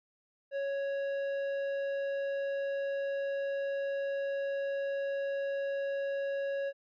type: tone with tanh clipping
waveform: sine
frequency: 554.4 Hz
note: C#5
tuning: in tune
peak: -33 dBFS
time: 0.51-6.73 s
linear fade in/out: 50 ms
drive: 10 dB
effects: none